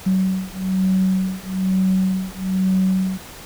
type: beating tone pair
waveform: sine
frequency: 187.7 / 188.8 Hz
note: F#3 / F#3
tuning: +25 / +35 cents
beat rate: 1.1 Hz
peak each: -19 dBFS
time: 0.06-3.18 s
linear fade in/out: 10 ms
effects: tanh soft clip ceiling -9 dBFS + pink hiss -38 dBFS RMS until 3.45 s